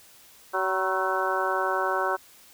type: harmonic tone with a mistuned harmonic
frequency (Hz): 189.1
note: F#3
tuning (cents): +38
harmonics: 2 / 3 / 4 / 5 / 6 / 7 / 8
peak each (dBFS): -31 / -31 / -31 / -31 / -31 / -31 / -31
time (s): 0.53-2.17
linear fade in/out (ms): 20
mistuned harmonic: 6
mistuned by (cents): -61
effects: white hiss -53 dBFS RMS until 2.53 s

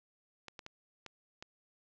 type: clicks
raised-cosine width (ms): 0.2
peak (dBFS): -28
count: 5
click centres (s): 0.483 / 0.592 / 0.664 / 1.063 / 1.425
effects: low-pass 7000 Hz 12 dB/octave + 10-bit

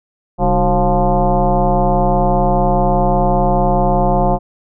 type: tone with frequency modulation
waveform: sine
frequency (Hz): 370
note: F#4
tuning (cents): 0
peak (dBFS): -10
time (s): 0.38-4.39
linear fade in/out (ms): 50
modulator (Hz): 169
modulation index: 3
effects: none

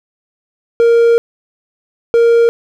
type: tone bursts at uneven times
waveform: triangle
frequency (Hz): 466.2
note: A#4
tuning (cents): 0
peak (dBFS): -4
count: 2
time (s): 0.8-1.18 / 2.14-2.49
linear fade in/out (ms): 0
effects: none

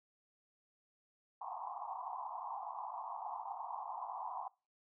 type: band-pass noise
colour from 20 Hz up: pink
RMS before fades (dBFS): -44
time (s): 1.41-4.48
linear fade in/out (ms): 2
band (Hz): 720 to 1100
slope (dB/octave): 96
effects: noise-tail reverb RT60 0.3 s tail -22 dB re dry

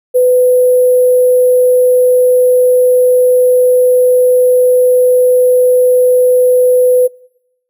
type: tone with sample-and-hold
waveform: sine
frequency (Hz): 501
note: B4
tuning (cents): +25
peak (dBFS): -5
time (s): 0.14-7.08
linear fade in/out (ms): 20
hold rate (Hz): 11025
effects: noise-tail reverb RT60 0.9 s tail -25 dB re dry

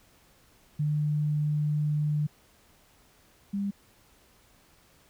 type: tone pair in turn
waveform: sine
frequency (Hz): 149.7 / 199.78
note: D3 / G3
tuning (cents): +33 / +33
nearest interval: perfect fourth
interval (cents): 500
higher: second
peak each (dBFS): -24 / -27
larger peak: first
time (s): 0.79-2.27 / 3.53-3.71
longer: first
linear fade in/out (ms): 10
effects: pink hiss -61 dBFS RMS until 5.09 s

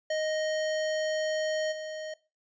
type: tone with level steps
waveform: square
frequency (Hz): 622.3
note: D#5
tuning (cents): 0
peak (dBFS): -28 / -36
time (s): 0.1-2.14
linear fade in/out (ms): 5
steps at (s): 1.71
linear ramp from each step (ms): 20
effects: noise-tail reverb RT60 0.3 s tail -20 dB re dry + resampled to 16000 Hz

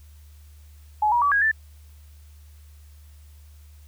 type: tone with pitch steps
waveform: sine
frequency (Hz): 848 / 958 / 1147 / 1644 / 1765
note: G#5 / A#5 / D6 / G#6 / A6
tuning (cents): +36 / +47 / -41 / -18 / +5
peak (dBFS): -17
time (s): 1.02-1.515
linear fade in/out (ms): 5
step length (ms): 99
effects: added 74 Hz sine -45 dBFS peak until 3.87 s + white hiss -60 dBFS RMS until 3.87 s

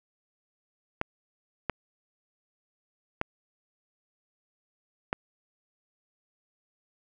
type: clicks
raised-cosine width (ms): 0.5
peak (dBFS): -12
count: 4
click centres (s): 1.014 / 1.697 / 3.214 / 5.129
effects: none

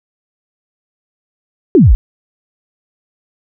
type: exponential sweep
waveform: sine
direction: down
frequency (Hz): 420 to 39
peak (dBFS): -3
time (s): 1.75-1.95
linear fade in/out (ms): 0
effects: none

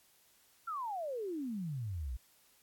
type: exponential sweep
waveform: sine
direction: down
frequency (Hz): 1396.9 to 56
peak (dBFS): -36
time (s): 0.67-2.17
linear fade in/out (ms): 10
effects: white hiss -67 dBFS RMS until 2.62 s + AAC 64 kbps

